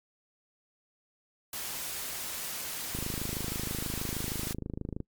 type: noise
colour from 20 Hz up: white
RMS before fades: -37 dBFS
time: 1.53-4.53 s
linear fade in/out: 2 ms
type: click train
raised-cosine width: 3 ms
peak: -22 dBFS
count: 55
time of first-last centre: 2.95-5.003 s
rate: 26.3 Hz
effects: noise-tail reverb RT60 0.1 s tail -24 dB re dry + MP3 96 kbps